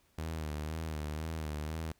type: tone with vibrato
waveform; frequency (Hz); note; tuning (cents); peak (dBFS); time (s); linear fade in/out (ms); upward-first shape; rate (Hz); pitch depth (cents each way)
sawtooth; 77.78; D#2; 0; -32; 0.18-1.92; 5; sine; 2; 69
effects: pink hiss -70 dBFS RMS until 1.99 s